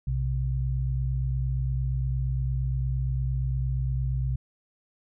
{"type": "tone pair together", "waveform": "sine", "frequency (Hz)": [61.35, 130], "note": ["B1", "C3"], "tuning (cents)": [-11, -11], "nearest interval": "octave + minor second", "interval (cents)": 1300, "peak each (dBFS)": -27, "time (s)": [0.07, 4.36], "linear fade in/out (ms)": 5, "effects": []}